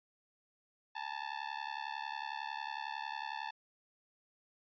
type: tone with amplitude modulation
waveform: sawtooth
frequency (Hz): 880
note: A5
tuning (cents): 0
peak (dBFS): -31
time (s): 0.95-3.51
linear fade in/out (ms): 10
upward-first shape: sine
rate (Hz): 71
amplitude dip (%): 100
effects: resampled to 11025 Hz